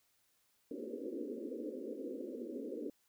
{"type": "band-pass noise", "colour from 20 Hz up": "pink", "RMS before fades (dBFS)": -43, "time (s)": [0.71, 2.9], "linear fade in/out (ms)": 2, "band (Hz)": [230, 530], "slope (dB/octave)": 96, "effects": ["white hiss -75 dBFS RMS until 3.08 s"]}